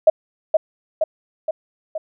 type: tone with echo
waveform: sine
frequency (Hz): 631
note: D#5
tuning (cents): +24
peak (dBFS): -6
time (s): 0.07-0.1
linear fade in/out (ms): 5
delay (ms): 470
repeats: 4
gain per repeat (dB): -4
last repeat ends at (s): 1.98
effects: none